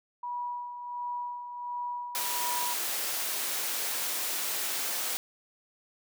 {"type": "tone with tremolo", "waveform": "sine", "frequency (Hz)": 971, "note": "B5", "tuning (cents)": -30, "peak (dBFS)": -31, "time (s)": [0.23, 2.74], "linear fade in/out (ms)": 5, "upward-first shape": "sine", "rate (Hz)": 1.4, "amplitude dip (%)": 55}
{"type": "high-pass noise", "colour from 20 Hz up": "white", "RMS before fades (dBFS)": -32, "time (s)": [2.15, 5.17], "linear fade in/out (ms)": 0, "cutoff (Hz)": 340, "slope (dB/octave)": 12}
{"effects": []}